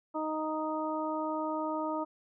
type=harmonic tone; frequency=311.1 Hz; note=D#4; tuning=in tune; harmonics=1 / 2 / 3 / 4; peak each=-35 / -36 / -36 / -39 dBFS; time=0.14-2.05 s; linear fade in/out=20 ms; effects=none